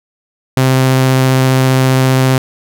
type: tone with vibrato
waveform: sawtooth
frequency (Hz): 130.81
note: C3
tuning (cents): 0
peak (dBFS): -4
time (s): 0.57-2.38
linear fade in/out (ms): 2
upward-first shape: triangle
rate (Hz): 15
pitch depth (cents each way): 9
effects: none